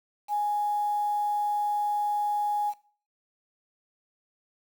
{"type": "tone with quantisation", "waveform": "sine", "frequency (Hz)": 830, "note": "G#5", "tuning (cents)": -1, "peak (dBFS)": -24, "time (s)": [0.28, 2.74], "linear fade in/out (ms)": 50, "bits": 8, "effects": ["noise-tail reverb RT60 0.4 s tail -18 dB re dry"]}